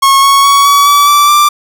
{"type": "tone with pitch steps", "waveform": "45% pulse", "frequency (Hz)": [1092, 1106, 1120.1, 1134.4, 1148.9, 1163.6, 1178.5], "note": ["C#6", "C#6", "C#6", "C#6", "D6", "D6", "D6"], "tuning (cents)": [-26, -4, 18, 40, -38, -16, 6], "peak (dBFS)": -4, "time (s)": [0.02, 1.49], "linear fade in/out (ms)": 10, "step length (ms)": 210, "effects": []}